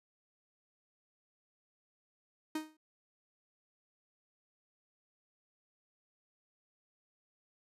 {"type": "tone with exponential decay", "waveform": "45% pulse", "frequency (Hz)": 311.1, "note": "D#4", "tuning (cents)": 0, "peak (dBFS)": -32, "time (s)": [2.55, 2.77], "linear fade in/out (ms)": 5, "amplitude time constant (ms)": 46, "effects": ["resampled to 32000 Hz"]}